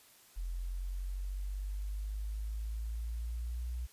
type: exponential sweep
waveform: sine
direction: up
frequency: 42.91 to 61.5 Hz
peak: -35 dBFS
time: 0.36-3.87 s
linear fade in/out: 20 ms
effects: white hiss -61 dBFS RMS until 3.92 s + resampled to 32000 Hz